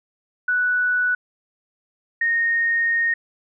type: tone pair in turn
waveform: sine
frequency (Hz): 1480 / 1852.3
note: F#6 / A#6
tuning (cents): 0 / -12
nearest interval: major third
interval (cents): 388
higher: second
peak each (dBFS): -17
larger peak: neither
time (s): 0.48-1.15 / 2.21-3.14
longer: second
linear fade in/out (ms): 5
effects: none